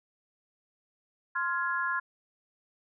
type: chord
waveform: sine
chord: F minor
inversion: second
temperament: just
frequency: 1047.7 / 1396.9 / 1676.3 Hz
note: C6 / F6 / Ab6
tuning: +2 / 0 / +16 cents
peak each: -32 dBFS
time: 1.35-2 s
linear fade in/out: 10 ms
effects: none